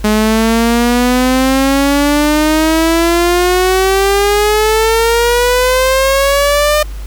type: exponential sweep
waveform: sawtooth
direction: up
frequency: 210.9 to 606 Hz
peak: -5 dBFS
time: 0.04-6.83 s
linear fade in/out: 5 ms
effects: added 50 Hz sine -21 dBFS peak until 7.06 s + pink hiss -38 dBFS RMS until 7.06 s